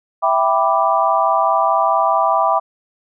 sine chord, E minor seventh, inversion none, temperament equal, 659.3 / 784 / 987.8 / 1174.7 Hz, E5 / G5 / B5 / D6, 0 / 0 / 0 / 0 cents, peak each -18 dBFS, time 0.22-2.6 s, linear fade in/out 20 ms, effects none

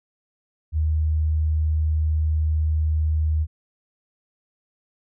sine tone, 77.78 Hz, D#2, in tune, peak -18 dBFS, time 0.72-3.47 s, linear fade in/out 50 ms, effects none

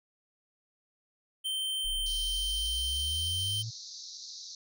square tone, 3113 Hz, G7, 13 cents flat, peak -31 dBFS, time 1.44-3.63 s, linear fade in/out 20 ms
sine exponential sweep, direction up, 30.94 to 116.54 Hz, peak -35 dBFS, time 1.84-3.71 s, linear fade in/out 20 ms
pink band-pass noise, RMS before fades -45 dBFS, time 2.06-4.55 s, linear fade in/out 2 ms, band 3900 to 6400 Hz, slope 96 dB/octave
effects none

